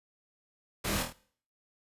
pink noise with echo, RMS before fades -33 dBFS, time 0.84-1.03 s, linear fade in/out 10 ms, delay 25 ms, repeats 4, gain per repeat -4 dB, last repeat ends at 1.13 s, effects noise-tail reverb RT60 0.5 s tail -19 dB re dry + resampled to 32000 Hz

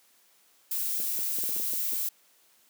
violet noise, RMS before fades -30 dBFS, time 0.71-2.09 s, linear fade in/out 5 ms
clicks, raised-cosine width 2 ms, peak -29 dBFS, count 9, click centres 1.001 / 1.19 / 1.386 / 1.436 / 1.492 / 1.564 / 1.599 / 1.735 / 1.933 s
effects white hiss -63 dBFS RMS until 2.69 s + high-pass 200 Hz 12 dB/octave

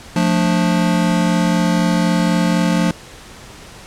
square chord, D minor, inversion first, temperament just, 176.2 / 220.2 / 293.7 Hz, F3 / A3 / D4, +16 / +2 / 0 cents, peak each -16 / -20 / -22 dBFS, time 0.16-2.91 s, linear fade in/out 2 ms, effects pink hiss -38 dBFS RMS until 3.86 s + low-pass 9000 Hz 12 dB/octave

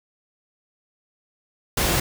pink noise, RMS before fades -21 dBFS, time 1.77-2 s, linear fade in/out 5 ms, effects none

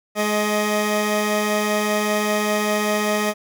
15% pulse tone pair together, 210.7 / 627 Hz, G#3 / D#5, +25 / +13 cents, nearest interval octave + perfect fifth, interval 1888 cents, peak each -14 / -17 dBFS, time 0.15-3.34 s, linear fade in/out 50 ms, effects none

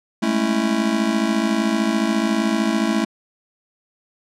square chord, A major seventh, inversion third, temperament just, 206.2 / 220 / 275 / 330 Hz, G#3 / A3 / C#4 / E4, -12 / 0 / -14 / +2 cents, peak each -27 / -21 / -26 / -24 dBFS, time 0.22-3.05 s, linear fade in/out 10 ms, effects low-pass 8000 Hz 12 dB/octave

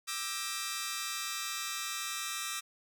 10% pulse chord, E half-diminished seventh, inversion third, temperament just, 1186.7 / 1318.5 / 1582.2 / 1898.7 Hz, D6 / E6 / G6 / Bb6, +18 / 0 / +16 / +31 cents, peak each -32 / -32 / -36 / -32 dBFS, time 0.07-2.61 s, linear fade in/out 20 ms, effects none

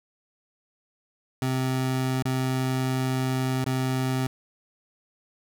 25% pulse tone with dropouts, 130.2 Hz, C3, 8 cents flat, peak -20 dBFS, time 1.42-4.27 s, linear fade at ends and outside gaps 2 ms, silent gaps 2.225-2.253 / 3.642-3.663 s, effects none

